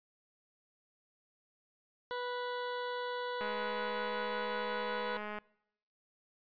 20% pulse tone, 491.8 Hz, B4, 7 cents flat, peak -31 dBFS, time 2.11-5.17 s, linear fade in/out 0 ms
click train, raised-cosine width 0.5 ms, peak -27 dBFS, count 416, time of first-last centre 3.41-5.386 s, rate 210 Hz
effects noise-tail reverb RT60 0.8 s tail -24 dB re dry + resampled to 11025 Hz

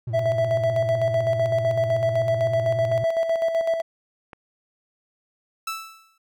triangle tone with vibrato, 116.54 Hz, A#2, in tune, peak -24 dBFS, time 0.07-3.04 s, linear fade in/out 5 ms, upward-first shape sine, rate 16 Hz, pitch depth 130 cents each way
triangle tone with tremolo, 659.3 Hz, E5, in tune, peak -16 dBFS, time 0.13-3.82 s, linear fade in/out 20 ms, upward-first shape square, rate 7.9 Hz, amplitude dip 50%
clicks, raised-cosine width 0.5 ms, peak -25 dBFS, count 2, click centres 2.92 / 4.332 s
sawtooth tone with exponential decay, 1318.5 Hz, E6, in tune, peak -21 dBFS, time 5.67-6.18 s, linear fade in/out 5 ms, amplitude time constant 110 ms
effects none

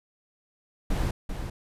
brown noise with echo, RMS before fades -26 dBFS, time 0.9-1.11 s, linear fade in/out 5 ms, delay 390 ms, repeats 1, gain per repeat -7 dB, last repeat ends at 1.5 s, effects resampled to 32000 Hz

